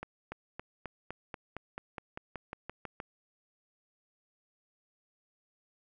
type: accelerating click train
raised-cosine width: 0.5 ms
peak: -24 dBFS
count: 15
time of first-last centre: 0.03-3.001 s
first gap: 290 ms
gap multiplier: 0.95
effects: none